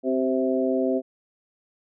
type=harmonic tone with a mistuned harmonic; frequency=130.81 Hz; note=C3; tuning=in tune; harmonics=2 / 3 / 4 / 5; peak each=-24 / -26 / -27 / -28 dBFS; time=0.03-1.02 s; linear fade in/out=50 ms; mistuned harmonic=3; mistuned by=-27 cents; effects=none